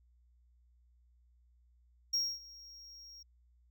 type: tone with ADSR envelope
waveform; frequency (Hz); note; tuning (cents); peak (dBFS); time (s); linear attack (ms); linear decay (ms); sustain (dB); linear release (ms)
triangle; 5588; F8; 0; -27; 2.13-3.23; 10; 250; -22; 8
effects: added 60 Hz sine -64 dBFS peak until 3.7 s